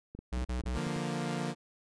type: clicks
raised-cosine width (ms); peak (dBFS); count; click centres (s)
3; -31; 9; 0.15 / 0.19 / 0.375 / 0.421 / 0.594 / 0.638 / 0.682 / 0.868 / 0.964
type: tone bursts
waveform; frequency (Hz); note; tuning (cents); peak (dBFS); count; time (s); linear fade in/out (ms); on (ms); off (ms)
square; 62; B1; +7; -32; 3; 0.32-0.784; 10; 130; 37
type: chord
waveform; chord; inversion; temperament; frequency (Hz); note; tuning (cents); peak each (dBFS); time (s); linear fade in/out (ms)
sawtooth; Bb major; first; equal; 146.83 / 174.61 / 233.1; D3 / F3 / Bb3; 0 / 0 / 0; -33; 0.73-1.55; 50
effects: resampled to 22050 Hz